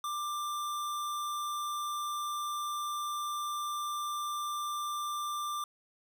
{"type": "tone", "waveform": "square", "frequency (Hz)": 1185, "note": "D6", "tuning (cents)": 15, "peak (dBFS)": -34, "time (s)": [0.04, 5.64], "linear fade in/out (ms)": 2, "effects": []}